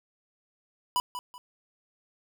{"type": "tone with echo", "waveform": "square", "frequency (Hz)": 987.8, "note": "B5", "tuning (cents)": 0, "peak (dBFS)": -24, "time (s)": [0.96, 1], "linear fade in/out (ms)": 0, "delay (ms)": 190, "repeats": 2, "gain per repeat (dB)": -10, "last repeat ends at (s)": 1.38, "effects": []}